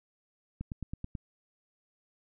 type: click train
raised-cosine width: 5 ms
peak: -24 dBFS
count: 6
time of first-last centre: 0.61-1.152 s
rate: 9.22 Hz
effects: none